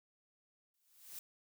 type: noise with exponential growth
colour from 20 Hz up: blue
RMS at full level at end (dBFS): -45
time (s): 0.74-1.19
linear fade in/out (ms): 1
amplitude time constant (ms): 97
effects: none